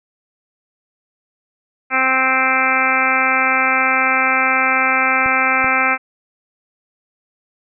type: harmonic tone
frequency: 261.5 Hz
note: C4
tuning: 1 cent flat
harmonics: 1 / 2 / 3 / 4 / 5 / 6 / 7 / 8 / 9 / 10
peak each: -27 / -27 / -22 / -25 / -19 / -21 / -28 / -20 / -19 / -27 dBFS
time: 1.9-5.98 s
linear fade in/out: 50 ms
type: clicks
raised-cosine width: 3 ms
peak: -17 dBFS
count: 2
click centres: 5.261 / 5.644 s
effects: none